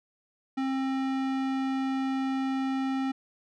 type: tone with low-pass filter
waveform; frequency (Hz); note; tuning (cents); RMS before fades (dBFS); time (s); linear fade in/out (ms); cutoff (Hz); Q
square; 266.3; C4; +31; -29; 0.57-3.12; 10; 3500; 0.52
effects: none